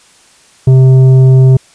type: tone with tanh clipping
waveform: sine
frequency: 130.81 Hz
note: C3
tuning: in tune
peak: -3 dBFS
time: 0.67-1.57 s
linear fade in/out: 5 ms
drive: 8 dB
effects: white hiss -44 dBFS RMS until 1.74 s + resampled to 22050 Hz

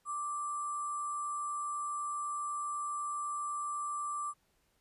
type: tone with sample-and-hold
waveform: sine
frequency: 1174 Hz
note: D6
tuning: 1 cent flat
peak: -34 dBFS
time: 0.05-4.34 s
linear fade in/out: 50 ms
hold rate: 8820 Hz
effects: pink hiss -74 dBFS RMS until 4.8 s + resampled to 32000 Hz

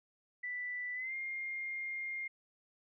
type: tone with pitch glide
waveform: sine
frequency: 1978 to 2120 Hz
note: B6 to C7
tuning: +2 to +22 cents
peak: -37 dBFS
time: 0.43-2.28 s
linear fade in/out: 10 ms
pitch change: +120 cents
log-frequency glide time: 0.94-1.14 s
effects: none

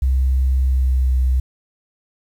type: tone with pitch glide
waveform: sine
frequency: 65.41 to 64.03 Hz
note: C2 to C2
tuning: 0 to -37 cents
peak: -12 dBFS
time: 0.02-1.4 s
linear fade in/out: 5 ms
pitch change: -37 cents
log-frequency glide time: 0.61-1.12 s
effects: tanh soft clip ceiling -10 dBFS + 8-bit

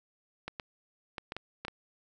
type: clicks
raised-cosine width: 0.3 ms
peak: -21 dBFS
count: 7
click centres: 0.48 / 0.598 / 1.182 / 1.321 / 1.366 / 1.65 / 1.682 s
effects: none

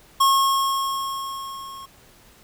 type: tone with level ramp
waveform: square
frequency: 1087 Hz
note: C#6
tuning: 34 cents flat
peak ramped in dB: -14 to -37 dBFS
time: 0.2-1.86 s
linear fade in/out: 10 ms
effects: pink hiss -52 dBFS RMS until 2.43 s

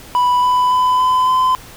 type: tone with pitch steps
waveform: triangle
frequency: 987.8 / 996.4 / 1005.1 / 1013.8 / 1022.6 Hz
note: B5 / B5 / B5 / B5 / C6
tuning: 0 / +15 / +30 / +45 / -40 cents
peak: -9 dBFS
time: 0.15-1.55 s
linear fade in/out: 0 ms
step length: 280 ms
effects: pink hiss -38 dBFS RMS until 1.76 s

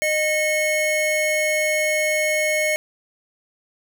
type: tone pair together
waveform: square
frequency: 614 / 2188 Hz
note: D#5 / C#7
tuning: -23 / -23 cents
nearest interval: octave + minor seventh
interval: 2200 cents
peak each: -22 / -22 dBFS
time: 0.02-2.76 s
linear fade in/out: 0 ms
effects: none

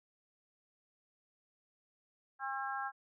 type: harmonic tone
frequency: 269.3 Hz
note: C#4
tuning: 50 cents flat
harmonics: 3 / 4 / 5 / 6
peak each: -40 / -43 / -42 / -42 dBFS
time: 2.39-2.92 s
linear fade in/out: 50 ms
effects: none

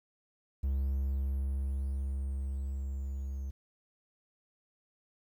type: tone with level ramp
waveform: triangle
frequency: 67.8 Hz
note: C#2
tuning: 38 cents flat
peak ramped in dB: -26 to -33 dBFS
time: 0.63-3.51 s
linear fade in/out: 10 ms
effects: 11-bit

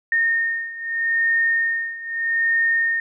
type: beating tone pair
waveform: sine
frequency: 1834 / 1834.8 Hz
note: A#6 / A#6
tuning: -29 / -28 cents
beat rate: 0.8 Hz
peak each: -23 / -20 dBFS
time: 0.12-3 s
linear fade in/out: 2 ms
effects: none

